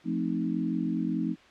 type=chord; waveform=sine; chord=F dominant seventh; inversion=none; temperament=equal; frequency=174.61 / 220 / 261.6 / 311.1 Hz; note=F3 / A3 / C4 / Eb4; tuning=0 / 0 / 0 / 0 cents; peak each=-32 dBFS; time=0.04-1.36 s; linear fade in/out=50 ms; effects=white hiss -55 dBFS RMS until 1.5 s + low-pass 3000 Hz 12 dB/octave